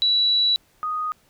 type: tone pair in turn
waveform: sine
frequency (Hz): 3930 / 1242.5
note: B7 / D#6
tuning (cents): -9 / -3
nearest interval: octave + minor sixth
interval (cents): 1994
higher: first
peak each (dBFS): -16 / -23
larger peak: first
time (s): 0.02-0.56 / 0.83-1.12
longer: first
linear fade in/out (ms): 0
effects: pink hiss -60 dBFS RMS until 1.29 s